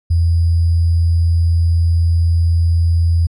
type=tone with sample-and-hold; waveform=sine; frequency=84 Hz; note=E2; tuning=33 cents sharp; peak=-10 dBFS; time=0.1-3.27 s; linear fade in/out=10 ms; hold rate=4900 Hz; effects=resampled to 22050 Hz